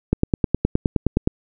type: click train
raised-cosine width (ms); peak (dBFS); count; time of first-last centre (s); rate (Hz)
3; -3; 12; 0.13-1.275; 9.61
effects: none